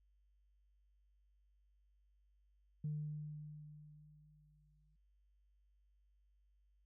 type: tone with exponential decay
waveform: sine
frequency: 150.6 Hz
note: D3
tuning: 44 cents sharp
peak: -36 dBFS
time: 2.84-4.96 s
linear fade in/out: 5 ms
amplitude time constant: 460 ms
effects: tanh soft clip ceiling -33 dBFS + added 50 Hz sine -70 dBFS peak until 6.85 s